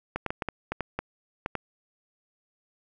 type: clicks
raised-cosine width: 0.5 ms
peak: -14 dBFS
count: 10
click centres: 0.16 / 0.263 / 0.305 / 0.422 / 0.487 / 0.72 / 0.807 / 0.99 / 1.461 / 1.553 s
effects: none